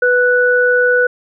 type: tone pair together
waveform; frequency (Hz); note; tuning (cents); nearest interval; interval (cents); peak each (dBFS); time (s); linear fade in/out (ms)
sine; 493.9 / 1480; B4 / F#6; 0 / 0; octave + perfect fifth; 1900; -12; 0.02-1.07; 5
effects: none